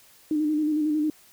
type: tone with vibrato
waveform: sine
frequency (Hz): 304.2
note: D#4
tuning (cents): -39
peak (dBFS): -21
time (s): 0.31-1.1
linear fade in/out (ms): 2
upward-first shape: square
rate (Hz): 11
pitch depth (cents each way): 33
effects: white hiss -55 dBFS RMS until 1.32 s